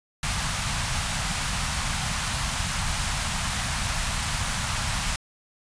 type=band-stop noise; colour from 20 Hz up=pink; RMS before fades=-27 dBFS; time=0.23-5.16 s; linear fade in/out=2 ms; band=190 to 760 Hz; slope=24 dB/octave; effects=resampled to 22050 Hz